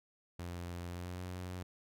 sawtooth tone with pitch glide, 87.31 to 90.65 Hz, F2 to F#2, 0 to -35 cents, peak -37 dBFS, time 0.39-1.63 s, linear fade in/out 5 ms, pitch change +65 cents, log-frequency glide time 0.89-1.21 s, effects none

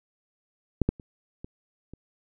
clicks, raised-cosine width 3 ms, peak -8 / -9 / -30 / -25 / -29 dBFS, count 5, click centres 0.817 / 0.89 / 0.998 / 1.445 / 1.936 s, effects none

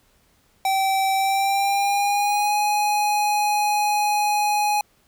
square tone with pitch glide, 773 to 833.3 Hz, G5 to G#5, -24 to +6 cents, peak -19 dBFS, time 0.65-4.81 s, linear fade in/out 2 ms, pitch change +130 cents, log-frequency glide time 1.15-2.56 s, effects pink hiss -61 dBFS RMS until 5.07 s

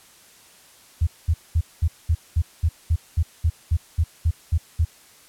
sine tone bursts, 81.4 Hz, E2, 21 cents flat, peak -15 dBFS, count 15, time 1.01-4.85 s, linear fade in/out 10 ms, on 60 ms, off 210 ms, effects white hiss -51 dBFS RMS until 5.28 s + low-pass 12000 Hz 12 dB/octave

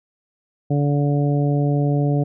harmonic tone, 144.1 Hz, D3, 33 cents flat, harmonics 1 / 2 / 3 / 4 / 5, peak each -17 / -23 / -27 / -29 / -31 dBFS, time 0.7-2.24 s, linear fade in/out 10 ms, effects none

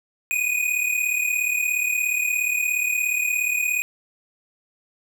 square tone pair together, 2452 / 2489 Hz, D#7 / D#7, -26 / 0 cents, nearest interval unison, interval 26 cents, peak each -26 / -23 dBFS, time 0.31-3.82 s, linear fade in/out 0 ms, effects none

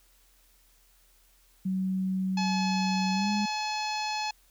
sine tone with pitch glide, 188.3 to 205.3 Hz, F#3 to G#3, +31 to -20 cents, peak -26 dBFS, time 1.65-3.46 s, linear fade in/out 10 ms, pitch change +149 cents, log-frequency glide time 3.13-3.3 s
harmonic tone, 854 Hz, G#5, 48 cents sharp, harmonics 1 / 2 / 3 / 4 / 5 / 6 / 7 / 8, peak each -31 / -43 / -36 / -44 / -37 / -42 / -45 / -48 dBFS, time 2.37-4.31 s, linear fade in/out 5 ms
effects added 41 Hz sine -63 dBFS peak until 4.5 s + white hiss -64 dBFS RMS until 4.5 s

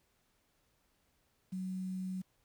sine tone with quantisation, 186.5 Hz, F#3, 14 cents sharp, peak -36 dBFS, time 1.52-2.22 s, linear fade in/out 10 ms, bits 10, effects pink hiss -75 dBFS RMS until 2.44 s

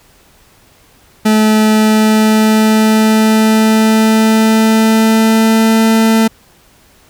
40% pulse tone with pitch glide, 216.3 to 222.8 Hz, A3 to A3, -29 to +22 cents, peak -6 dBFS, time 1.25-6.28 s, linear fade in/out 10 ms, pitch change +51 cents, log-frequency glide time 1.69-5.84 s, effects pink hiss -47 dBFS RMS until 7.09 s

